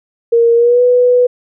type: tone with pitch glide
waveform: sine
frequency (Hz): 466.2 to 493.6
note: A#4 to B4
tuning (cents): 0 to -1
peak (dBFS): -6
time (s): 0.32-1.27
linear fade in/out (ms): 10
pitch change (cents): +99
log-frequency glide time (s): 0.55-0.82
effects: none